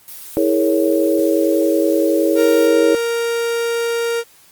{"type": "noise", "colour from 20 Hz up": "blue", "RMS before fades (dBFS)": -34, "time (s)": [0.08, 2.67], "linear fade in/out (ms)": 0}
{"type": "chord", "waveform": "sine", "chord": "A# half-diminished seventh", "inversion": "second", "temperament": "equal with one note detuned", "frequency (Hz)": [325.1, 415.3, 466.2, 554.4], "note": ["E4", "G#4", "A#4", "C#5"], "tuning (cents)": [-24, 0, 0, 0], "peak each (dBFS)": [-16, -19, -21, -18], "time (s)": [0.37, 2.95], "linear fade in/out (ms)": 0}
{"type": "tone", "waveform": "45% pulse", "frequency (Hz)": 466.2, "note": "A#4", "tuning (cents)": 0, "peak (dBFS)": -17, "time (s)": [2.35, 4.24], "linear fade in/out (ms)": 50}
{"effects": ["white hiss -49 dBFS RMS until 4.51 s", "Opus 24 kbps"]}